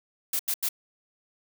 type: noise bursts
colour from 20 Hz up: blue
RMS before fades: -27 dBFS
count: 3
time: 0.33-0.689 s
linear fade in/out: 5 ms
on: 63 ms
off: 85 ms
effects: none